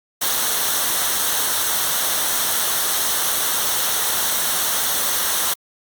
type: noise with comb filter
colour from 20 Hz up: white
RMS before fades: -20 dBFS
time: 0.21-5.54 s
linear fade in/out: 10 ms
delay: 0.41 ms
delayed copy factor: -0.55
effects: Opus 48 kbps